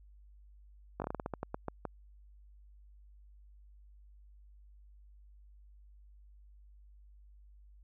slowing click train, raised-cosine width 1 ms, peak -22 dBFS, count 13, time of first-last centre 1-1.853 s, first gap 19 ms, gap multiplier 1.22, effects added 50 Hz sine -55 dBFS peak until 7.83 s

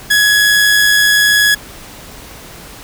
sawtooth tone with amplitude modulation, 1681 Hz, G#6, 20 cents sharp, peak -3 dBFS, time 0.1-1.55 s, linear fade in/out 10 ms, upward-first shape sine, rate 101 Hz, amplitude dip 30%, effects pink hiss -34 dBFS RMS until 2.83 s

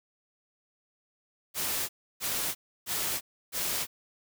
white noise bursts, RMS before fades -31 dBFS, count 4, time 1.54-3.87 s, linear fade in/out 50 ms, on 350 ms, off 310 ms, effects none

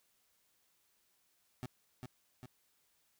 25% pulse tone with echo, 125.9 Hz, B2, 34 cents sharp, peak -36 dBFS, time 1.63-1.66 s, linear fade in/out 0 ms, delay 400 ms, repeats 2, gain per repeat -4 dB, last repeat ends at 2.46 s, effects white hiss -75 dBFS RMS until 3.19 s

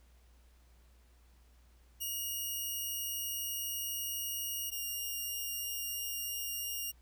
5% pulse tone pair in turn, 2872 / 2829 Hz, F7 / F7, +48 / +22 cents, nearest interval unison, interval 26 cents, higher first, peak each -27 dBFS, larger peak neither, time 2-4.71 / 4.71-6.92 s, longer first, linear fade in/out 20 ms, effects added 60 Hz sine -60 dBFS peak until 7.01 s + pink hiss -70 dBFS RMS until 7.01 s

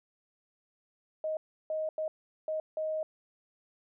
sine tone bursts at uneven times, 626 Hz, D#5, 10 cents sharp, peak -30 dBFS, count 5, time 1.24-1.37 / 1.7-1.89 / 1.98-2.08 / 2.48-2.6 / 2.77-3.03 s, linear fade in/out 2 ms, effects none

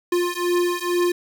square beating tone pair, 350.9 / 353.1 Hz, F4 / F4, +8 / +19 cents, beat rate 2.2 Hz, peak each -23 dBFS, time 0.12-1.12 s, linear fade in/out 5 ms, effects 8-bit

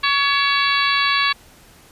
harmonic tone with a mistuned harmonic, 563 Hz, C#5, 27 cents sharp, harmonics 2 / 3 / 4 / 5 / 6 / 7 / 8, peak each -20 / -22 / -23 / -24 / -25 / -25 / -26 dBFS, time 0.03-1.33 s, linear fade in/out 10 ms, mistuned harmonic 5, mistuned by -58 cents, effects pink hiss -48 dBFS RMS until 1.91 s + resampled to 32000 Hz

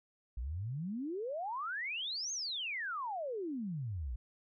sine exponential two-way sweep, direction up then down, 54.6 to 6580 to 54.6 Hz, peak -36 dBFS, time 0.37-4.16 s, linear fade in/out 5 ms, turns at 2.32 s, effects none

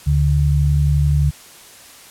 sine tone pair together, 73 / 144.57 Hz, D2 / D3, -10 / -27 cents, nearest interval octave, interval 1183 cents, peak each -15 dBFS, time 0.06-1.31 s, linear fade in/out 20 ms, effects white hiss -42 dBFS RMS until 2.1 s + low-pass 12000 Hz 12 dB/octave

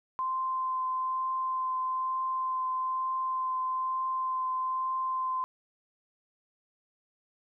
sine tone with vibrato, 1038 Hz, C6, 14 cents flat, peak -28 dBFS, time 0.19-5.44 s, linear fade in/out 0 ms, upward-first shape triangle, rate 1.1 Hz, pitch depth 10 cents each way, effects none

